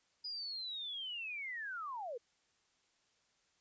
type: linear sweep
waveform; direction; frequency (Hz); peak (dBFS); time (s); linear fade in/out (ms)
sine; down; 4978 to 440.6; -40; 0.24-2.18; 10
effects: white hiss -75 dBFS RMS until 3.6 s + resampled to 16000 Hz